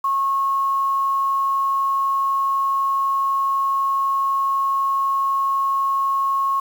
sine tone with quantisation, 1092 Hz, C#6, 26 cents flat, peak -17 dBFS, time 0.04-6.6 s, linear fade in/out 5 ms, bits 7, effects none

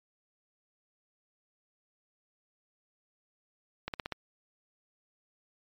slowing click train, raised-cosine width 0.3 ms, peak -18 dBFS, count 5, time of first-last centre 3.88-4.123 s, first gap 58 ms, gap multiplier 1.03, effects MP3 96 kbps

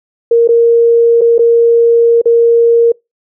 sine tone with dropouts, 466.2 Hz, A#4, in tune, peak -4 dBFS, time 0.31-2.92 s, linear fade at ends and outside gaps 5 ms, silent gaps 0.476-0.488 / 1.211-1.215 / 1.382-1.391 / 2.216-2.256 s, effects noise-tail reverb RT60 0.2 s tail -26 dB re dry

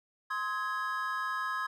triangle chord, Ab major, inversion first, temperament equal with one note detuned, 1046.5 / 1271.4 / 1661.2 Hz, C6 / Eb6 / Ab6, 0 / +37 / 0 cents, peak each -34 dBFS, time 0.3-1.67 s, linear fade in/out 10 ms, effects none

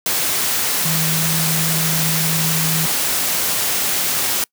sine tone in noise, 160.5 Hz, E3, 46 cents flat, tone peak -20 dBFS, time 0.85-2.86 s, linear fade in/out 2 ms, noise white, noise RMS -19 dBFS, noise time 0.06-4.44 s, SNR -4 dB, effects noise-tail reverb RT60 0.1 s tail -26 dB re dry + high-pass 100 Hz 12 dB/octave

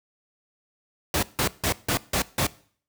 pink noise bursts, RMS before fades -23 dBFS, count 6, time 1.14-2.468 s, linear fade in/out 2 ms, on 88 ms, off 160 ms, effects noise-tail reverb RT60 0.5 s tail -20 dB re dry + high-pass 60 Hz 12 dB/octave

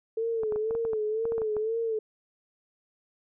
sine tone with vibrato, 442.2 Hz, A4, 9 cents sharp, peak -26 dBFS, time 0.17-1.99 s, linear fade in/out 5 ms, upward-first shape sine, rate 2 Hz, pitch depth 71 cents each way
clicks, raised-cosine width 1 ms, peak -25 dBFS, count 12, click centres 0.434 / 0.523 / 0.56 / 0.709 / 0.751 / 0.851 / 0.933 / 1.254 / 1.321 / 1.381 / 1.418 / 1.567 s
effects none

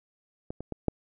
clicks, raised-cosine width 2 ms, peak -22 / -24 / -20 / -11 dBFS, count 4, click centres 0.505 / 0.606 / 0.723 / 0.883 s, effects none

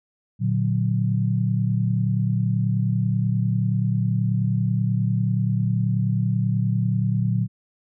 sine chord, Bb augmented, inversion none, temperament equal, 116.54 / 146.83 / 185 Hz, Bb2 / D3 / F#3, 0 / 0 / 0 cents, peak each -21 / -26 / -24 dBFS, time 0.39-7.48 s, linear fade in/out 50 ms, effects none

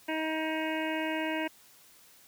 harmonic tone, 315.8 Hz, D#4, 26 cents sharp, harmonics 1 / 2 / 3 / 5 / 6 / 7 / 8 / 9, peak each -33 / -36 / -38 / -40 / -41 / -41 / -42 / -43 dBFS, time 0.08-1.48 s, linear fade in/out 10 ms, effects white hiss -58 dBFS RMS until 2.27 s + high-pass 60 Hz 12 dB/octave

